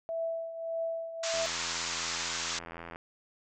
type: tone with tremolo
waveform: sine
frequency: 659.3 Hz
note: E5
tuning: in tune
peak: -29 dBFS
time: 0.09-1.46 s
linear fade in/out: 0 ms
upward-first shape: triangle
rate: 1.7 Hz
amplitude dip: 70%
type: band-pass noise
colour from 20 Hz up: white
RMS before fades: -35 dBFS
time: 1.23-2.59 s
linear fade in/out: 5 ms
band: 860 to 7400 Hz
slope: 96 dB/octave
type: click train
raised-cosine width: 0.5 ms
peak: -27 dBFS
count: 137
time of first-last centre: 1.34-2.959 s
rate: 84 Hz
effects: none